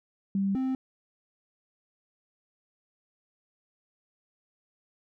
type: tone pair in turn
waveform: sine / triangle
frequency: 196 / 261.6 Hz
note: G3 / C4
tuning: 0 / 0 cents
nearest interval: perfect fourth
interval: 500 cents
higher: second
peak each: -24 dBFS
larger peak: neither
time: 0.35-0.55 / 0.55-0.75 s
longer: neither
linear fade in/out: 2 ms
effects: none